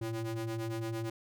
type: ring-modulated tone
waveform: square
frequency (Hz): 111.8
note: A2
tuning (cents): +28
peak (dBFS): -32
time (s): 0.01-1.1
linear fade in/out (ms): 5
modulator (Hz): 228
effects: none